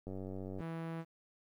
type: click train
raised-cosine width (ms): 2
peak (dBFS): -31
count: 52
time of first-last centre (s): 0.07-0.606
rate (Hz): 95.1
type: tone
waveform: sawtooth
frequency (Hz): 164.3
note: E3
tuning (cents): -5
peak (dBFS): -35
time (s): 0.58-1.05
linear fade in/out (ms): 50
effects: low-pass 2000 Hz 12 dB/octave + 12-bit